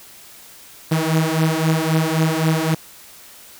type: beating tone pair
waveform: sawtooth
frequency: 157.8 / 161.6 Hz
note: D#3 / E3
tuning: +25 / -34 cents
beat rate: 3.8 Hz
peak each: -15 dBFS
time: 0.91-2.75 s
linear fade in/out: 10 ms
effects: white hiss -43 dBFS RMS until 3.59 s